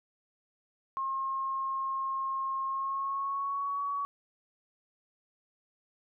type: tone with pitch glide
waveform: sine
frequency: 1073 to 1127.6 Hz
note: C6 to C#6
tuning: +43 to +29 cents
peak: -30 dBFS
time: 0.97-4.05 s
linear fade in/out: 0 ms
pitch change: +86 cents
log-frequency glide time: 2.65-3.79 s
effects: none